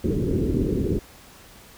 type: low-pass noise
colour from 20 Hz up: white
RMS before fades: -23 dBFS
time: 0.04-0.99 s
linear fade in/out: 2 ms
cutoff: 420 Hz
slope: 48 dB/octave
effects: pink hiss -48 dBFS RMS until 1.77 s